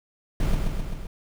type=noise with echo; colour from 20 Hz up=brown; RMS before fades=-22 dBFS; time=0.4-0.55 s; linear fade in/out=2 ms; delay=130 ms; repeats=4; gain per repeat=-3 dB; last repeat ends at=1.07 s; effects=none